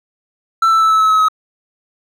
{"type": "tone with pitch steps", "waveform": "triangle", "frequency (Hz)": [1334, 1324, 1314.1, 1304.3, 1294.5, 1284.8, 1275.2], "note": ["E6", "E6", "E6", "E6", "E6", "E6", "D#6"], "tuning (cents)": [20, 7, -6, -19, -32, -45, 42], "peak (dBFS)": -7, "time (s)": [0.62, 1.285], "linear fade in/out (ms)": 5, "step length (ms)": 95, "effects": []}